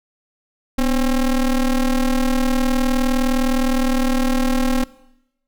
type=ring-modulated tone; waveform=square; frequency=134.8 Hz; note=C#3; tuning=48 cents flat; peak=-13 dBFS; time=0.78-4.84 s; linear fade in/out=5 ms; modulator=115 Hz; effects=noise-tail reverb RT60 0.9 s tail -21 dB re dry